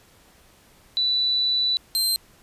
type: tone pair in turn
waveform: sine / sawtooth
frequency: 3968 / 4139 Hz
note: B7 / C8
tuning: +7 / -20 cents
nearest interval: minor second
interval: 73 cents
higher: second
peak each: -19 / -17 dBFS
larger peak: second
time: 0.97-1.77 / 1.95-2.16 s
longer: first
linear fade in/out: 0 ms
effects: pink hiss -55 dBFS RMS until 2.42 s + resampled to 32000 Hz